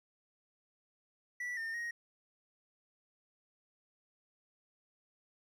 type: tone with pitch steps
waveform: triangle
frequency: 1958 / 1815 / 1877 Hz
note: B6 / A#6 / A#6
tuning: -15 / -47 / +11 cents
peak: -35 dBFS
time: 1.4-1.91 s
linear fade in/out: 5 ms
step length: 170 ms
effects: none